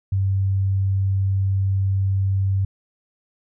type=tone; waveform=sine; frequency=96.9 Hz; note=G2; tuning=20 cents flat; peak=-17 dBFS; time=0.12-2.65 s; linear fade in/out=5 ms; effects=none